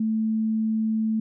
sine tone, 220 Hz, A3, in tune, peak -21 dBFS, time 0-1.2 s, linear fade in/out 5 ms, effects none

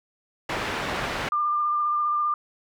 white low-pass noise, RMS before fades -29 dBFS, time 0.49-1.29 s, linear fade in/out 5 ms, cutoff 1900 Hz, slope 12 dB/octave
sine tone with vibrato, 1196 Hz, D6, 31 cents sharp, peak -21 dBFS, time 1.32-2.34 s, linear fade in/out 2 ms, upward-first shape sine, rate 15 Hz, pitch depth 16 cents each way
effects none

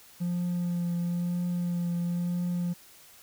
triangle tone with vibrato, 174.61 Hz, F3, in tune, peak -24 dBFS, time 0.2-2.74 s, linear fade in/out 20 ms, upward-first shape triangle, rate 1 Hz, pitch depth 20 cents each way, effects tanh soft clip ceiling -21 dBFS + white hiss -54 dBFS RMS until 3.22 s

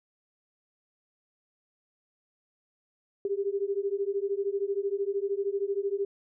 sine beating tone pair, 392 / 405 Hz, G4 / G#4, 0 / -43 cents, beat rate 13 Hz, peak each -30 / -30 dBFS, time 3.25-6.05 s, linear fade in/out 2 ms, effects none

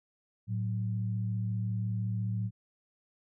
sine tone pair together, 110.6 / 185 Hz, A2 / F#3, +9 / 0 cents, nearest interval major sixth, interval 891 cents, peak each -30 / -37 dBFS, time 0.47-2.51 s, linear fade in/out 50 ms, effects none

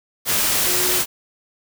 sine tone in noise, 362 Hz, F#4, 38 cents flat, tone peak -27 dBFS, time 0.64-1.03 s, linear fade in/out 50 ms, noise white, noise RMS -19 dBFS, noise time 0.25-1.06 s, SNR -11 dB, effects none

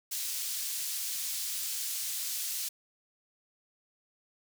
pink high-pass noise, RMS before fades -35 dBFS, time 0.11-2.69 s, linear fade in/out 10 ms, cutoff 5000 Hz, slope 12 dB/octave, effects none

